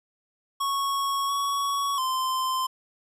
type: tone with pitch steps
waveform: square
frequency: 1105 / 1119 / 1038 Hz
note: C#6 / C#6 / C6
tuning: -6 / +16 / -14 cents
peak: -25 dBFS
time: 0.6-2.67 s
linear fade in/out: 10 ms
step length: 690 ms
effects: resampled to 32000 Hz + 10-bit